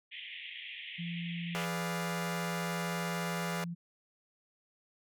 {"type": "band-pass noise", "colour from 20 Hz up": "white", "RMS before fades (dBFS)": -45, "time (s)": [0.11, 1.66], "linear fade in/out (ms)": 20, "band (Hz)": [1900, 3400], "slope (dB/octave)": 96}
{"type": "tone", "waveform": "sine", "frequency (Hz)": 171.1, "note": "F3", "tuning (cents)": -35, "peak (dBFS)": -36, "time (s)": [0.98, 3.75], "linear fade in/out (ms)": 20}
{"type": "chord", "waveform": "15% pulse", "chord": "G# diminished seventh", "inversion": "none", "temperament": "equal", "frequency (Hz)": [415.3, 493.9, 587.3, 698.5], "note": ["G#4", "B4", "D5", "F5"], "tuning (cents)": [0, 0, 0, 0], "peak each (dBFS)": -35, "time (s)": [1.55, 3.64], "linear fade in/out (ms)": 0}
{"effects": []}